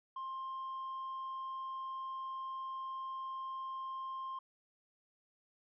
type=tone with tanh clipping; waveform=sine; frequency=1057 Hz; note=C6; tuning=17 cents sharp; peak=-40 dBFS; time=0.16-4.39 s; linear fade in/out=5 ms; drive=1 dB; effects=none